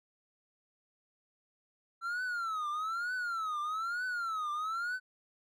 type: tone with vibrato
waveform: triangle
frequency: 1338 Hz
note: E6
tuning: 25 cents sharp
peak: -31 dBFS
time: 2.01-5 s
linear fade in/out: 50 ms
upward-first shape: triangle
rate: 1.1 Hz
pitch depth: 220 cents each way
effects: Opus 48 kbps